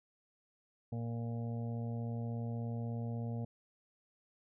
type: harmonic tone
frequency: 116.54 Hz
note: A#2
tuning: in tune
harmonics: 1 / 2 / 4 / 5 / 6 / 7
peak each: -37 / -42 / -49 / -53 / -53 / -58 dBFS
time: 0.92-3.45 s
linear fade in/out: 5 ms
effects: none